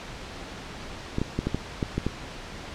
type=clicks; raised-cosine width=3 ms; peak=-12 dBFS; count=8; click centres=1.184 / 1.216 / 1.39 / 1.47 / 1.546 / 1.828 / 1.98 / 2.066 s; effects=pink hiss -39 dBFS RMS until 2.74 s + low-pass 5000 Hz 12 dB/octave